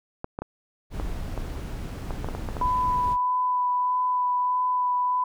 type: clicks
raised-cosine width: 1 ms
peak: -17 dBFS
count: 12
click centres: 0.244 / 0.389 / 0.42 / 0.999 / 1.377 / 2.107 / 2.245 / 2.287 / 2.35 / 2.488 / 2.568 / 2.613 s
type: noise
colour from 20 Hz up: brown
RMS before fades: -32 dBFS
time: 0.9-3.17 s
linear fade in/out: 50 ms
type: tone with vibrato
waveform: sine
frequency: 996 Hz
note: B5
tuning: 14 cents sharp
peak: -21 dBFS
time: 2.61-5.24 s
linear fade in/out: 5 ms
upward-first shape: sine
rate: 1.6 Hz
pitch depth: 10 cents each way
effects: none